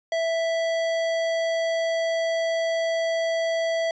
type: tone with hard clipping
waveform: sine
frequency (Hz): 659.3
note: E5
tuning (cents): 0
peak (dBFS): -24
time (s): 0.12-3.91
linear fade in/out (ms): 2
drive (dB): 15
effects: resampled to 16000 Hz